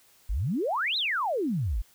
sine exponential two-way sweep, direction up then down, 41.52 to 4186 to 41.52 Hz, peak -25 dBFS, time 0.29-1.82 s, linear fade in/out 10 ms, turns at 0.97 s, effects white hiss -60 dBFS RMS until 1.94 s

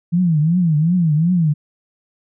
sine tone with vibrato, 164.81 Hz, E3, in tune, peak -12 dBFS, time 0.12-1.54 s, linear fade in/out 20 ms, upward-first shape triangle, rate 2.7 Hz, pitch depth 210 cents each way, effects none

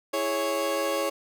30% pulse chord, C# minor, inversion first, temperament equal, 329.6 / 415.3 / 554.4 Hz, E4 / G#4 / C#5, 0 / 0 / 0 cents, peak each -30 / -30 / -24 dBFS, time 0.13-1.1 s, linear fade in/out 10 ms, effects none

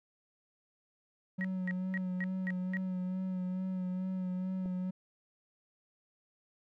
triangle tone with vibrato, 185 Hz, F#3, in tune, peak -31 dBFS, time 1.38-4.91 s, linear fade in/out 10 ms, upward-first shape sine, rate 2.3 Hz, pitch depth 26 cents each way
sine tone bursts, 1900 Hz, A#6, 33 cents sharp, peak -35 dBFS, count 6, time 1.41-2.77 s, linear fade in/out 0 ms, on 35 ms, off 230 ms
clicks, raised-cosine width 2 ms, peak -37 dBFS, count 2, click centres 4.657 / 4.66 s
effects none

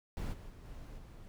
brown noise with level steps, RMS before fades -38 / -48 / -51 / -48 / -51 dBFS, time 0.17-1.28 s, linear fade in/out 0 ms, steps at 0.32 / 0.48 / 0.64 / 0.97 s, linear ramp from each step 20 ms, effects none

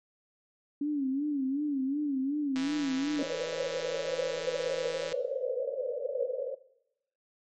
sine tone with vibrato, 280 Hz, C#4, 18 cents sharp, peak -27 dBFS, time 0.81-3.23 s, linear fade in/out 5 ms, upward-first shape sine, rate 2.7 Hz, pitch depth 120 cents each way
click train, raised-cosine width 0.2 ms, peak -22 dBFS, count 422, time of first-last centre 2.56-5.127 s, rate 164 Hz
white band-pass noise, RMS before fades -33 dBFS, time 3.18-6.55 s, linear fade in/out 10 ms, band 480 to 560 Hz, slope 96 dB/octave
effects noise-tail reverb RT60 0.8 s tail -18 dB re dry + MP3 48 kbps

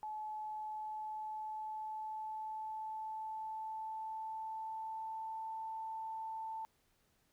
sine tone with pitch glide, 859 to 886.7 Hz, A5 to A5, -42 to +13 cents, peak -40 dBFS, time 0.03-6.65 s, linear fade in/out 0 ms, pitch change +55 cents, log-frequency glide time 0.5-5.47 s, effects pink hiss -75 dBFS RMS until 7.32 s

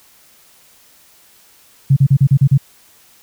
sine tone bursts, 137.2 Hz, C#3, 17 cents flat, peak -6 dBFS, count 7, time 1.9-2.578 s, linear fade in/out 10 ms, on 66 ms, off 36 ms, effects white hiss -49 dBFS RMS until 3.22 s

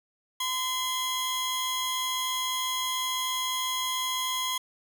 sawtooth tone pair together, 1026 / 3299 Hz, C6 / G#7, -34 / -12 cents, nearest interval octave + minor sixth, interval 2022 cents, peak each -27 dBFS, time 0.4-4.58 s, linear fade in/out 5 ms, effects none

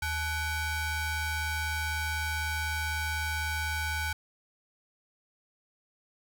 30% pulse ring-modulated tone, 784 Hz, G5, in tune, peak -24 dBFS, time 0.02-4.13 s, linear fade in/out 5 ms, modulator 706 Hz, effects none

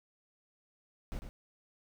brown noise with echo, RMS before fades -38 dBFS, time 1.12-1.19 s, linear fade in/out 0 ms, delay 100 ms, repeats 1, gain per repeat -7 dB, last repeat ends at 1.29 s, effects none

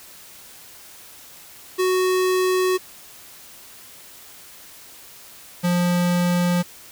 square tone pair in turn, 370 / 176.29 Hz, F#4 / F3, 0 / +17 cents, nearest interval octave + minor second, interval 1283 cents, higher first, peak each -18 dBFS, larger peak neither, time 1.78-2.78 / 5.63-6.63 s, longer neither, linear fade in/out 20 ms, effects white hiss -44 dBFS RMS until 6.91 s

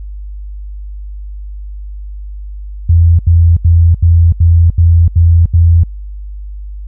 sine tone bursts, 84.3 Hz, E2, 39 cents sharp, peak -3 dBFS, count 8, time 2.89-5.836 s, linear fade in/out 5 ms, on 300 ms, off 78 ms, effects added 50 Hz sine -22 dBFS peak until 6.87 s

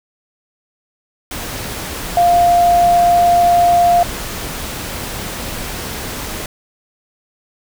sine tone in noise, 698.5 Hz, F5, in tune, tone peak -8 dBFS, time 2.17-4.03 s, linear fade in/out 2 ms, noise pink, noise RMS -25 dBFS, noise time 1.31-6.46 s, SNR +14 dB, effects none

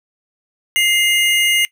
square tone pair together, 2093 / 2860 Hz, C7 / F7, 0 / +41 cents, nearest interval perfect fourth, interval 541 cents, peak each -16 dBFS, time 0.76-1.65 s, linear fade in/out 0 ms, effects noise-tail reverb RT60 0.1 s tail -19 dB re dry

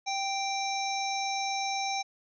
harmonic tone, 784 Hz, G5, in tune, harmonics 1 / 3 / 5 / 7 / 8, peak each -31 / -36 / -38 / -39 / -40 dBFS, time 0.06-2.03 s, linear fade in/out 20 ms, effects none

